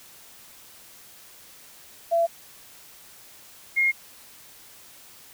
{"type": "tone pair in turn", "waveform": "sine", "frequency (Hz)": [674, 2140], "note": ["E5", "C7"], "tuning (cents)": [38, 38], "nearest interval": "octave + minor sixth", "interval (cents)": 2000, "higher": "second", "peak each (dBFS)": -18, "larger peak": "neither", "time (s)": [[2.11, 2.27], [3.76, 3.92]], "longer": "neither", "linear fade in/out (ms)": 20, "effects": ["white hiss -49 dBFS RMS until 5.33 s"]}